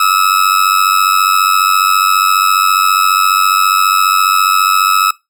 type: tone with amplitude modulation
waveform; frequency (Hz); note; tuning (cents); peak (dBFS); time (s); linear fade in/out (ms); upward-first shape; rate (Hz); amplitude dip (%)
40% pulse; 1293; E6; -34; -4; 0-5.11; 5; sine; 94.7; 75
effects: noise-tail reverb RT60 0.2 s tail -20 dB re dry